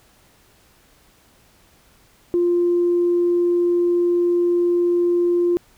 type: tone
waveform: sine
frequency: 349.2 Hz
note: F4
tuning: in tune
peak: -14 dBFS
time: 2.34-5.57 s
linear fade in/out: 0 ms
effects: tanh soft clip ceiling -10 dBFS + pink hiss -55 dBFS RMS until 5.77 s